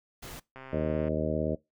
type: noise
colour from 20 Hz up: pink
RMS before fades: -43 dBFS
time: 0.22-0.4 s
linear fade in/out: 10 ms
type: click train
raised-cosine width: 0.5 ms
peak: -30 dBFS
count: 70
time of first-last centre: 0.56-1.083 s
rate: 132 Hz
type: harmonic tone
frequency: 77.5 Hz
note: D#2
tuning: 6 cents flat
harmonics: 1 / 2 / 3 / 4 / 5 / 6 / 7 / 8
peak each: -36 / -34 / -34 / -36 / -37 / -36 / -34 / -34 dBFS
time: 0.72-1.56 s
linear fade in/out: 20 ms
effects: noise-tail reverb RT60 0.2 s tail -22 dB re dry